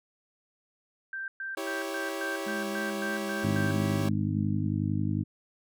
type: tone bursts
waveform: sine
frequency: 1568 Hz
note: G6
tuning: in tune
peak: -33 dBFS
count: 10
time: 1.13-3.71 s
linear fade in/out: 2 ms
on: 150 ms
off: 120 ms
type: chord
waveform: sawtooth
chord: C# diminished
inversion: first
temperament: equal with one note detuned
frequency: 326.2 / 392 / 554.4 Hz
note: E4 / G4 / C#5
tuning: -18 / 0 / 0 cents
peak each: -33 dBFS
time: 1.57-4.09 s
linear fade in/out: 5 ms
type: tone with vibrato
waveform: sine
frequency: 207.7 Hz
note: G#3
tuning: in tune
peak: -35 dBFS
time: 2.46-4.68 s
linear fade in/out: 10 ms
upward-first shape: triangle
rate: 3.3 Hz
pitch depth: 41 cents each way
type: harmonic tone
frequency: 51.1 Hz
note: G#1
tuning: 27 cents flat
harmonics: 2 / 3 / 4 / 5 / 6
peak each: -30 / -32 / -33 / -34 / -35 dBFS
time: 3.43-5.24 s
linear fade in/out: 20 ms
effects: none